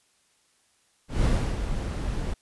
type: noise with ADSR envelope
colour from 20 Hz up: brown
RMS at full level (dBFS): -21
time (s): 1.08-2.34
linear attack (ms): 160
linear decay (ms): 310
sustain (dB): -8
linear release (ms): 8
effects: white hiss -66 dBFS RMS until 2.41 s + resampled to 24000 Hz